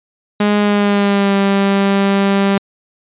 sawtooth tone with pitch glide, 207.1 to 197.63 Hz, G#3 to G3, -5 to +14 cents, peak -7 dBFS, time 0.4-2.58 s, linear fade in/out 5 ms, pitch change -81 cents, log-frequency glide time 0.58-1.35 s, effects resampled to 8000 Hz

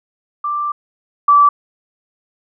sine tone pair in turn, 1178 / 1158.4 Hz, D6 / D6, +5 / -24 cents, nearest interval unison, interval 29 cents, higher first, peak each -17 / -6 dBFS, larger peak second, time 0.44-0.72 / 1.28-1.49 s, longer first, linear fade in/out 5 ms, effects none

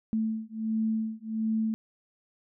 sine beating tone pair, 220 / 221.4 Hz, A3 / A3, 0 / +11 cents, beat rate 1.4 Hz, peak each -30 dBFS, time 0.13-1.74 s, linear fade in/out 0 ms, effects none

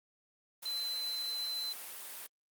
sine tone in noise, 4053 Hz, B7, 44 cents sharp, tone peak -34 dBFS, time 0.65-1.73 s, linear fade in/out 10 ms, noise white, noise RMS -45 dBFS, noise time 0.62-2.27 s, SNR +8 dB, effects high-pass 400 Hz 12 dB/octave + Opus 32 kbps

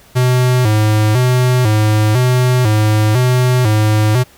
square tone with vibrato, 116.2 Hz, A#2, 5 cents flat, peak -10 dBFS, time 0.15-4.24 s, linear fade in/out 20 ms, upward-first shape square, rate 1 Hz, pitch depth 140 cents each way, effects pink hiss -45 dBFS RMS until 4.37 s

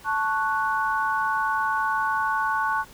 sine chord, F# minor, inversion first, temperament equal, 880 / 1108.7 / 1480 Hz, A5 / C#6 / F#6, 0 / 0 / 0 cents, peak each -26 dBFS, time 0.04-2.85 s, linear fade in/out 50 ms, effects pink hiss -49 dBFS RMS until 2.93 s

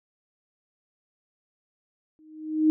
sine tone with exponential growth, 311.1 Hz, D#4, in tune, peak -14 dBFS, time 2.19-2.7 s, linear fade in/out 0 ms, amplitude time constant 110 ms, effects none

